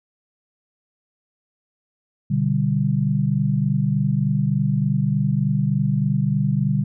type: chord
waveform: sine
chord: G major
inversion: first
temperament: equal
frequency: 123.47 / 146.83 / 196 Hz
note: B2 / D3 / G3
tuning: 0 / 0 / 0 cents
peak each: -23 / -20 / -22 dBFS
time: 2.3-6.84 s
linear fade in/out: 10 ms
effects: none